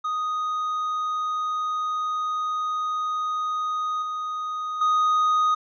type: tone with level steps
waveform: triangle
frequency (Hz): 1244.5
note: D#6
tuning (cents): 0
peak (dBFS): -22 / -25 / -16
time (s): 0.04-5.55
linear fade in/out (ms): 10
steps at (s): 4.02 / 4.81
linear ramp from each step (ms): 5
effects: resampled to 16000 Hz